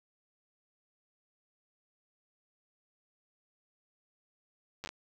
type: slowing click train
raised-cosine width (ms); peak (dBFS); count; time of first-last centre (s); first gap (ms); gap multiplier
0.2; -23; 5; 4.84-4.89; 9; 1.23
effects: 9-bit